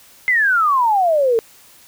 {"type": "exponential sweep", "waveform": "sine", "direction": "down", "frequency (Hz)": [2093, 439.7], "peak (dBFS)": -12, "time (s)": [0.28, 1.39], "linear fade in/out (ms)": 0, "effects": ["white hiss -47 dBFS RMS until 1.87 s"]}